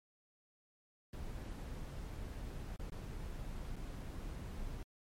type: noise with dropouts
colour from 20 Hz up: brown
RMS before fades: -44 dBFS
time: 1.13-4.83 s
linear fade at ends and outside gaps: 2 ms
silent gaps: 2.763-2.794 / 2.899-2.92 / 3.759-3.763 s
effects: MP3 64 kbps